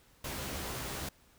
pink noise with comb filter, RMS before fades -39 dBFS, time 0.24-1.09 s, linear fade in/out 5 ms, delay 15 ms, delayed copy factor +0.7, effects pink hiss -64 dBFS RMS until 1.38 s

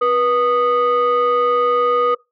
sine tone pair together, 485.3 / 1237 Hz, B4 / D#6, -30 / -10 cents, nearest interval octave + major third, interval 1620 cents, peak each -14 dBFS, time 0.01-2.15 s, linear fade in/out 10 ms, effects noise-tail reverb RT60 0.2 s tail -22 dB re dry + tanh soft clip ceiling -10 dBFS

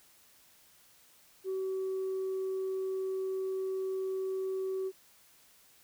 sine tone, 380 Hz, F#4, 46 cents sharp, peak -30 dBFS, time 1.44-4.92 s, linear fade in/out 50 ms, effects tanh soft clip ceiling -29 dBFS + white hiss -62 dBFS RMS until 5.83 s

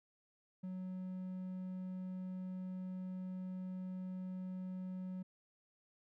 triangle tone, 185 Hz, F#3, in tune, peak -39 dBFS, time 0.63-5.23 s, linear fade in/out 10 ms, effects none

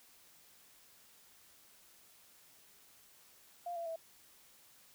sine tone with pitch steps, 698.5 / 676.3 / 654.7 Hz, F5 / E5 / E5, 0 / +44 / -12 cents, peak -38 dBFS, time 3.66-3.96 s, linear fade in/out 5 ms, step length 100 ms, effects white hiss -63 dBFS RMS until 4.94 s

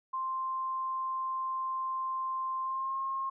sine tone with pitch glide, 1050 to 1072.7 Hz, C6 to C6, +6 to +43 cents, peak -31 dBFS, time 0.13-3.3 s, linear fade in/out 10 ms, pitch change +37 cents, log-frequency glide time 2.63-2.97 s, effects none

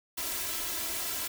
white noise with comb filter, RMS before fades -34 dBFS, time 0.17-1.28 s, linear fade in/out 10 ms, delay 3 ms, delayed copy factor +0.9, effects none

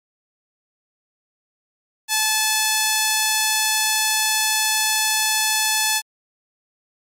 5% pulse tone, 867 Hz, A5, 26 cents flat, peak -5 dBFS, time 2.08-6.02 s, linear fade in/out 50 ms, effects MP3 96 kbps

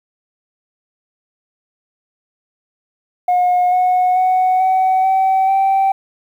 sine tone with pitch steps, 720 / 730.9 / 742 / 753.2 / 764.6 / 776.1 Hz, F#5 / F#5 / F#5 / F#5 / G5 / G5, -47 / -21 / +5 / +31 / -43 / -18 cents, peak -9 dBFS, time 3.28-5.92 s, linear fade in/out 5 ms, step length 440 ms, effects tanh soft clip ceiling -9 dBFS + 8-bit

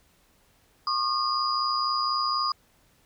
sine tone cluster, 1090 / 1214 / 4907 Hz, C#6 / D#6 / D#8, -29 / -43 / -25 cents, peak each -28 dBFS, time 0.87-2.52 s, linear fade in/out 2 ms, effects pink hiss -63 dBFS RMS until 3.05 s

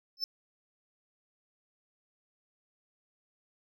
triangle tone with exponential growth, 5274 Hz, E8, in tune, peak -24 dBFS, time 0.17-0.24 s, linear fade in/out 1 ms, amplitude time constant 15 ms, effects none

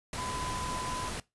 sine tone in noise, 1006 Hz, B5, 32 cents sharp, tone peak -36 dBFS, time 0.18-1.09 s, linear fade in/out 2 ms, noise pink, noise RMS -37 dBFS, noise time 0.13-1.2 s, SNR -2 dB, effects noise-tail reverb RT60 0.2 s tail -20 dB re dry + resampled to 24000 Hz

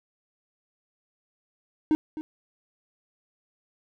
triangle tone with echo, 309.4 Hz, D#4, 10 cents flat, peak -16 dBFS, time 1.91-1.95 s, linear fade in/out 0 ms, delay 260 ms, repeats 1, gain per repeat -13 dB, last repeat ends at 2.21 s, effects none

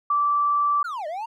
sine tone, 1164 Hz, D6, 16 cents flat, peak -18 dBFS, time 0.1-0.83 s, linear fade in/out 5 ms
triangle linear two-way sweep, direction down then up, 1481 to 587.3 to 942 Hz, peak -26 dBFS, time 0.84-1.26 s, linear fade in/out 10 ms, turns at 1.07 s
effects none

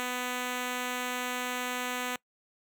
5% pulse tone, 249 Hz, B3, 14 cents sharp, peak -20 dBFS, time 0-2.16 s, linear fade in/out 0 ms, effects noise-tail reverb RT60 0.1 s tail -23 dB re dry

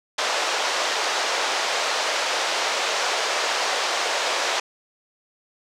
pink band-pass noise, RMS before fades -24 dBFS, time 0.18-4.6 s, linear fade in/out 5 ms, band 500 to 6500 Hz, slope 24 dB/octave, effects none

